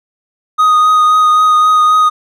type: tone with vibrato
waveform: triangle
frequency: 1244.5 Hz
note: D#6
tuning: in tune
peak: -4 dBFS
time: 0.58-2.1 s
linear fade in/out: 20 ms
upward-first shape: triangle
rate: 3.8 Hz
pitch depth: 17 cents each way
effects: none